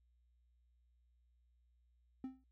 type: tone with exponential decay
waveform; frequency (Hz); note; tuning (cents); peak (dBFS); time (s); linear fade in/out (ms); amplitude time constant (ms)
triangle; 261.6; C4; 0; -36; 2.24-2.44; 2; 43
effects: noise-tail reverb RT60 0.1 s tail -19 dB re dry + added 60 Hz sine -70 dBFS peak until 2.51 s